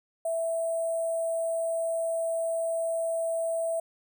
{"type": "tone with sample-and-hold", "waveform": "sine", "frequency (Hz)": 661, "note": "E5", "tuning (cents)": 5, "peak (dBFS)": -26, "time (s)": [0.25, 3.8], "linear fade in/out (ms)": 5, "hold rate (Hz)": 8820, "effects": []}